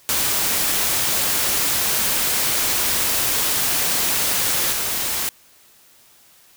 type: noise with level steps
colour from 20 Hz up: white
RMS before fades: -20 / -23 dBFS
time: 0.09-5.29 s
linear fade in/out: 0 ms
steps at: 4.72 s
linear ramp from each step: 5 ms
effects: white hiss -52 dBFS RMS until 6.56 s